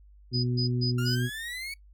harmonic tone, 123 Hz, B2, 7 cents flat, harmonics 1 / 2 / 3, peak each -26 / -32 / -36 dBFS, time 0.31-1.3 s, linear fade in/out 50 ms
sine tone bursts, 4978 Hz, D#8, in tune, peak -28 dBFS, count 4, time 0.33-1.16 s, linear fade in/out 20 ms, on 110 ms, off 130 ms
30% pulse exponential sweep, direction up, 1375 to 2251 Hz, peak -32 dBFS, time 0.98-1.74 s, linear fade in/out 5 ms
effects noise-tail reverb RT60 0.1 s tail -21 dB re dry + added 50 Hz sine -51 dBFS peak until 1.93 s

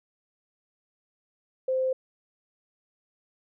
sine tone, 520 Hz, C5, 11 cents flat, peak -23 dBFS, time 1.68-1.93 s, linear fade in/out 5 ms, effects none

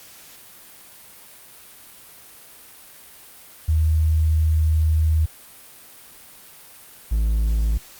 sine / triangle tone pair in turn, 78.8 / 54.98 Hz, D#2 / A1, +23 / -1 cents, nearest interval tritone, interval 624 cents, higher first, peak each -15 dBFS, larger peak neither, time 3.68-5.26 / 7.11-7.78 s, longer first, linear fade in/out 10 ms, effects white hiss -45 dBFS RMS until 7.99 s + Opus 48 kbps

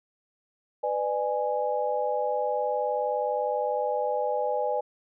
sine chord, G# diminished, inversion first, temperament just, 498.4 / 598 / 830.6 Hz, B4 / D5 / G#5, +16 / +31 / 0 cents, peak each -29 dBFS, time 0.83-4.81 s, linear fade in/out 10 ms, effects none

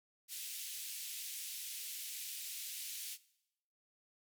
white band-pass noise, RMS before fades -45 dBFS, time 0.28-3.18 s, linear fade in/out 50 ms, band 2400 to 16000 Hz, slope 24 dB/octave, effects noise-tail reverb RT60 0.8 s tail -19 dB re dry

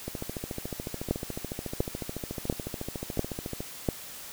two click trains, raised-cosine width 2 ms, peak -20 / -11 dBFS, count 50 / 5, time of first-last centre 0.08-3.605 / 1.11-3.888 s, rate 13.9 / 1.44 Hz, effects white hiss -43 dBFS RMS until 4.32 s

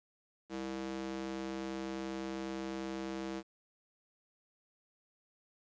square tone with high-pass filter, 65.9 Hz, C2, 13 cents sharp, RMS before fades -40 dBFS, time 0.49-3.43 s, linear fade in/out 50 ms, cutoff 280 Hz, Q 2.3, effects resampled to 16000 Hz + 11-bit

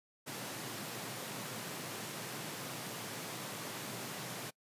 pink high-pass noise, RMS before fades -43 dBFS, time 0.26-4.51 s, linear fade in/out 20 ms, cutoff 110 Hz, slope 96 dB/octave, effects noise-tail reverb RT60 0.1 s tail -24 dB re dry + resampled to 32000 Hz

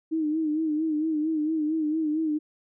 sine tone with vibrato, 311.1 Hz, D#4, in tune, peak -23 dBFS, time 0.11-2.39 s, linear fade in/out 20 ms, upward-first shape sine, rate 4.4 Hz, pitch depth 66 cents each way, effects none

